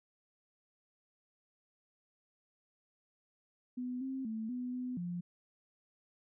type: tone with pitch steps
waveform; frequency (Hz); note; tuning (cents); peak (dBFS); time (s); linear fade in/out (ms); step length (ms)
sine; 249.6 / 264.9 / 221.1 / 248.6 / 250.9 / 175.3; B3 / C4 / A3 / B3 / B3 / F3; +19 / +22 / +9 / +12 / +28 / +7; -36; 3.77-5.21; 10; 240
effects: none